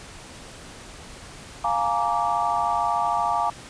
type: chord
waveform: sine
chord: Bb dominant seventh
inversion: second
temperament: just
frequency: 699.2 / 839.1 / 932.3 / 1165.4 Hz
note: F5 / Ab5 / Bb5 / D6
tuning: +2 / +18 / 0 / -14 cents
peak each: -26 dBFS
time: 1.64-3.5 s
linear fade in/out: 5 ms
effects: pink hiss -42 dBFS RMS until 3.69 s + resampled to 22050 Hz